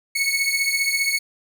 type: beating tone pair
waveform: sawtooth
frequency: 2200 / 2215 Hz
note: C#7 / C#7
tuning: -14 / -2 cents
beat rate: 15 Hz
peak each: -19 dBFS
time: 0.15-1.19 s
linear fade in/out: 10 ms
effects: none